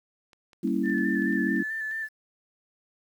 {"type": "clicks", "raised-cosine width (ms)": 0.2, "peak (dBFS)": -36, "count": 10, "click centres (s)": [0.332, 0.532, 0.675, 0.858, 0.898, 0.982, 1.222, 1.326, 1.563, 1.912]}
{"type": "chord", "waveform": "sine", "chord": "G diminished seventh", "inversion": "none", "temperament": "equal", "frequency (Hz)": [196, 233.1, 277.2, 329.6], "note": ["G3", "Bb3", "Db4", "Fb4"], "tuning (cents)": [0, 0, 0, 0], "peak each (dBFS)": -29, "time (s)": [0.63, 1.63], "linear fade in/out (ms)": 10}
{"type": "tone with vibrato", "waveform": "sine", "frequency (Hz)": 1760, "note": "A6", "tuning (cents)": 0, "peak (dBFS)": -29, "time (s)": [0.83, 2.09], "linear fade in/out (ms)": 50, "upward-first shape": "square", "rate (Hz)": 4.6, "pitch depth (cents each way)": 22}
{"effects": ["9-bit"]}